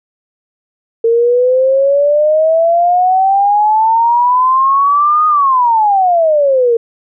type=exponential two-way sweep; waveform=sine; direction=up then down; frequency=454.7 to 1244 to 454.7 Hz; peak=-7 dBFS; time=1.04-6.77 s; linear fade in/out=5 ms; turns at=5.27 s; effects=none